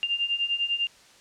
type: beating tone pair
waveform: sine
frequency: 2791 / 2801 Hz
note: F7 / F7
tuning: -2 / +4 cents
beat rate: 10 Hz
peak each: -29 / -26 dBFS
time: 0.03-0.87 s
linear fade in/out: 0 ms
effects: white hiss -54 dBFS RMS until 1.2 s + low-pass 7000 Hz 12 dB/octave